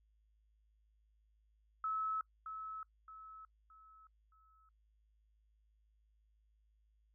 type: tone with echo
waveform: sine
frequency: 1297 Hz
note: E6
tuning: 28 cents flat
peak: -35 dBFS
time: 1.84-2.21 s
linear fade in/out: 2 ms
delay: 620 ms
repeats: 4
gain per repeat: -8 dB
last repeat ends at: 4.69 s
effects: noise-tail reverb RT60 0.1 s tail -22 dB re dry + added 53 Hz sine -70 dBFS peak until 7.14 s